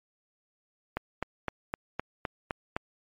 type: click train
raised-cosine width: 0.5 ms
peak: -15 dBFS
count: 8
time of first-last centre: 0.97-2.765 s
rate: 3.9 Hz
effects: MP3 64 kbps